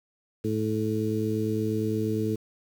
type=harmonic tone; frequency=108.6 Hz; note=A2; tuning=22 cents flat; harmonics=1 / 2 / 3 / 4; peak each=-30 / -30 / -30 / -30 dBFS; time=0.44-2.36 s; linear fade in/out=10 ms; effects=8-bit